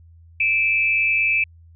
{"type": "tone pair together", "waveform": "sine", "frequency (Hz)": [2349, 2598], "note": ["D7", "E7"], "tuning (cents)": [0, -26], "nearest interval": "major second", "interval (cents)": 174, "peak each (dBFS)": -19, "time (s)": [0.4, 1.44], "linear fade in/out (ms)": 5, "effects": ["added 83 Hz sine -45 dBFS peak until 1.75 s"]}